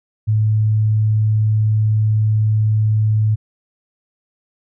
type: tone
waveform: sine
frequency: 108 Hz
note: A2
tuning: 32 cents flat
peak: -12 dBFS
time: 0.27-3.36 s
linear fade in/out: 20 ms
effects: none